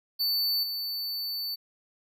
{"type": "tone with level steps", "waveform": "square", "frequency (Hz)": 4500, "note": "C#8", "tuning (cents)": 25, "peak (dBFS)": [-25, -31], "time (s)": [0.19, 1.56], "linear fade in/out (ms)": 20, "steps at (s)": 0.63, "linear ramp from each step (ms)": 5, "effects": []}